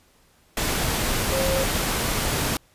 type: tone in noise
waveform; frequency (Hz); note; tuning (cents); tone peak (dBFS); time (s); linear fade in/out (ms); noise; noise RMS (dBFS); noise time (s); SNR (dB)
sine; 535; C5; +38; -23; 1.32-1.64; 2; pink; -24; 0.57-2.57; -2
effects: pink hiss -59 dBFS RMS until 2.74 s + resampled to 32000 Hz